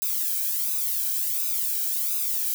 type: noise with flanger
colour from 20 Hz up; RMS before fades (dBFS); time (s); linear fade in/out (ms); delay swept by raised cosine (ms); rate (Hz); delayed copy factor
violet; -26; 0.02-2.54; 0; 0.79 to 1.29; 1.4; +0.9
effects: none